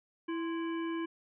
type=harmonic tone with a mistuned harmonic; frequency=330.7 Hz; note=E4; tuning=6 cents sharp; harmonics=1 / 3 / 5 / 7 / 9; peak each=-33 / -43 / -47 / -50 / -52 dBFS; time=0.28-1.06 s; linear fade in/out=10 ms; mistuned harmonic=3; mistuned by=+86 cents; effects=none